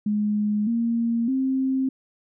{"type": "tone with pitch steps", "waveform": "sine", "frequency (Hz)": [209.3, 232.2, 264.2], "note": ["G#3", "A#3", "C4"], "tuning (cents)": [14, -7, 17], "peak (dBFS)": -20, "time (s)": [0.06, 1.89], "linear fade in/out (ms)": 5, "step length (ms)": 610, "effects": []}